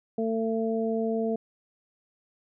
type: harmonic tone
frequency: 224.4 Hz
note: A3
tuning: 34 cents sharp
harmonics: 1 / 2 / 3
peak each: -28 / -28 / -33 dBFS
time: 0.18-1.36 s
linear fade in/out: 5 ms
effects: none